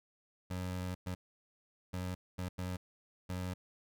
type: tone bursts at uneven times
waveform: 25% pulse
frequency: 91.2 Hz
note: F#2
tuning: 24 cents flat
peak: -33 dBFS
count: 6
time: 0.5-0.95 / 1.06-1.15 / 1.93-2.15 / 2.38-2.49 / 2.58-2.77 / 3.29-3.54 s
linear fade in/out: 10 ms
effects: none